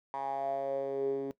10% pulse tone with band-pass filter sweep, 137.1 Hz, C#3, 19 cents flat, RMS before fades -34 dBFS, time 0.14-1.31 s, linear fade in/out 0 ms, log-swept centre 940 to 330 Hz, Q 6.7, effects noise-tail reverb RT60 0.1 s tail -19 dB re dry

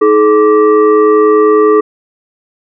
sine tone with frequency modulation, 426.6 Hz, G#4, 46 cents sharp, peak -4 dBFS, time 0.01-1.81 s, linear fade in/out 10 ms, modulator 743 Hz, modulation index 0.78, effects none

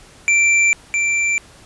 square tone pair in turn, 2349 / 2349 Hz, D7 / D7, 0 / 0 cents, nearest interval unison, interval 0 cents, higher neither, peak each -12 / -16 dBFS, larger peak first, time 0.28-0.73 / 0.94-1.38 s, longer first, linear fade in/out 0 ms, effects pink hiss -45 dBFS RMS until 1.65 s + resampled to 24000 Hz

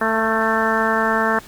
harmonic tone with a mistuned harmonic, 222.5 Hz, A3, 20 cents sharp, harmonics 1 / 2 / 3 / 4 / 5 / 6 / 7 / 8, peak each -24 / -24 / -24 / -24 / -24 / -24 / -24 / -24 dBFS, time 0.01-1.39 s, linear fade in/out 2 ms, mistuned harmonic 5, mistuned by -20 cents, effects pink hiss -42 dBFS RMS until 1.47 s + Opus 32 kbps

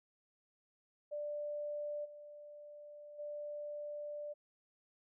sine tone with level steps, 590 Hz, D5, 8 cents sharp, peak -38 / -50 / -41 dBFS, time 1.11-4.34 s, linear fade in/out 20 ms, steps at 2.04 / 3.18 s, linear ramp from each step 20 ms, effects none

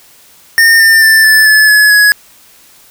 square tone with pitch steps, 1824 / 1798.9 / 1774.1 / 1749.7 / 1725.6 / 1701.9 / 1678.4 Hz, A#6 / A6 / A6 / A6 / A6 / G#6 / G#6, -38 / +38 / +14 / -10 / -34 / +42 / +18 cents, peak -4 dBFS, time 0.58-2.12 s, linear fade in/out 0 ms, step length 220 ms, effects white hiss -42 dBFS RMS until 2.9 s

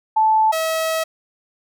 sine / sawtooth tone pair in turn, 874 / 644 Hz, A5 / E5, -12 / -41 cents, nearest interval perfect fourth, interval 529 cents, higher first, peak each -12 / -15 dBFS, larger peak first, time 0.16-0.52 / 0.52-1.04 s, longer second, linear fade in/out 10 ms, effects none

